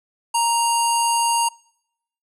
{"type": "tone with low-pass filter", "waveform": "square", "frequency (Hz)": 933, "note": "A#5", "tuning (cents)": 1, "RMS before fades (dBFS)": -19, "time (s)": [0.34, 1.49], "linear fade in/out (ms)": 10, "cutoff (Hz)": 9500, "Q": 5.9, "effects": ["noise-tail reverb RT60 0.8 s tail -26 dB re dry"]}